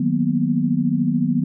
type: chord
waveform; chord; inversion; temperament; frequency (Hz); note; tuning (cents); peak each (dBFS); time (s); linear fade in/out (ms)
sine; B major seventh; first; equal; 155.56 / 185 / 233.1 / 246.9; D#3 / F#3 / A#3 / B3; 0 / 0 / 0 / 0; -23 / -23 / -23 / -20; 0-1.44; 5
effects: none